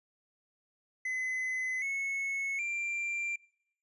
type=tone with pitch steps; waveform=triangle; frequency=2030 / 2195 / 2368 Hz; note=B6 / C#7 / D7; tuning=+47 / -18 / +14 cents; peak=-30 dBFS; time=1.05-3.36 s; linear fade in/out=5 ms; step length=770 ms; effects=noise-tail reverb RT60 0.7 s tail -23 dB re dry + resampled to 24000 Hz